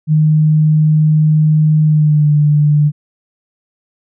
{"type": "tone with pitch glide", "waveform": "sine", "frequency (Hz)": [154.3, 148.53], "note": ["D#3", "D3"], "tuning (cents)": [-14, 20], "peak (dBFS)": -7, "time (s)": [0.07, 2.92], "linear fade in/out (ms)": 50, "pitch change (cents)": -66, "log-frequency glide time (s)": [1.84, 2.31], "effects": []}